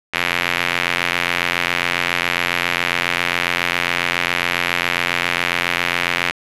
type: tone with band-pass filter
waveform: sawtooth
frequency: 87.31 Hz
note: F2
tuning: in tune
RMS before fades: -20 dBFS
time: 0.13-6.32 s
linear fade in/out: 20 ms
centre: 2300 Hz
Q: 2
effects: resampled to 24000 Hz + 7-bit